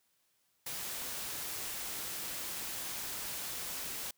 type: noise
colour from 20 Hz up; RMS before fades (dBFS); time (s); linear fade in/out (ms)
white; -40; 0.66-4.11; 5
effects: white hiss -75 dBFS RMS until 4.17 s